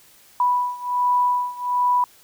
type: beating tone pair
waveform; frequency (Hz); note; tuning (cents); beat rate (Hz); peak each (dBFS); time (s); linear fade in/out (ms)
sine; 985 / 986.3; B5 / B5; -5 / -3; 1.3; -20 / -22; 0.4-2.04; 2
effects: white hiss -52 dBFS RMS until 2.23 s